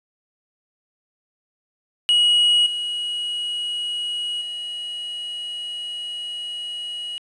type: tone with level steps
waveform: triangle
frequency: 2905 Hz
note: F#7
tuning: 32 cents flat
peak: -12 / -22 / -26 dBFS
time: 2.09-7.18 s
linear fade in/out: 0 ms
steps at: 2.66 / 4.41 s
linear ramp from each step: 5 ms
effects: resampled to 22050 Hz + 8-bit